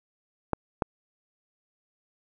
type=clicks; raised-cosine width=1 ms; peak=-10 dBFS; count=2; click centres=0.533 / 0.822 s; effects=none